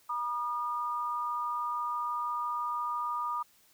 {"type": "tone pair together", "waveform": "sine", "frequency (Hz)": [962.1, 1216], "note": ["B5", "D#6"], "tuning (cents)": [-46, -40], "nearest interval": "major third", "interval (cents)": 406, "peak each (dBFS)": [-35, -32], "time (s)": [0.09, 3.43], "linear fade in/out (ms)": 10, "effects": ["white hiss -64 dBFS RMS until 3.73 s"]}